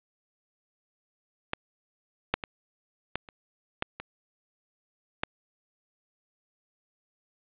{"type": "clicks", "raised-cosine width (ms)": 0.3, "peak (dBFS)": [-11, -6, -17, -12, -29, -10, -20, -10], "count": 8, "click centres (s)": [1.534, 2.34, 2.438, 3.156, 3.288, 3.824, 4, 5.235], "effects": ["resampled to 8000 Hz", "8-bit"]}